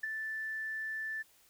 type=tone with ADSR envelope; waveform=sine; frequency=1760 Hz; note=A6; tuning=in tune; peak=-29 dBFS; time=0.03-1.23 s; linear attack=8 ms; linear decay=13 ms; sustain=-6 dB; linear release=19 ms; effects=tanh soft clip ceiling -27 dBFS + white hiss -65 dBFS RMS until 1.49 s